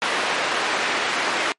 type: band-pass noise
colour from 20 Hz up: white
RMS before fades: -23 dBFS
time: 0.02-1.52 s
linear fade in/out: 0 ms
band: 330 to 2300 Hz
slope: 12 dB/octave
effects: noise-tail reverb RT60 0.1 s tail -25 dB re dry + MP3 48 kbps